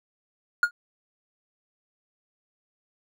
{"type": "tone with exponential decay", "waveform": "triangle", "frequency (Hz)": 1428, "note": "F6", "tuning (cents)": 38, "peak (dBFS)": -11, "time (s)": [0.63, 0.71], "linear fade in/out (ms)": 2, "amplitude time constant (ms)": 17, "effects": []}